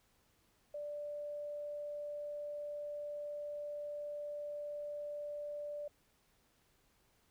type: tone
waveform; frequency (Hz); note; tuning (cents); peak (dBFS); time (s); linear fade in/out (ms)
sine; 587.3; D5; 0; -40; 0.74-5.88; 5
effects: pink hiss -73 dBFS RMS until 7.3 s